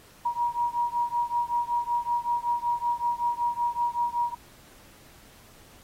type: beating tone pair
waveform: sine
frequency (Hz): 952 / 957.3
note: A#5 / A#5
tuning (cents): +36 / +46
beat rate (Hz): 5.3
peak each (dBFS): -27 / -28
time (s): 0.25-4.35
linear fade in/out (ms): 10
effects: pink hiss -54 dBFS RMS until 5.83 s + AAC 48 kbps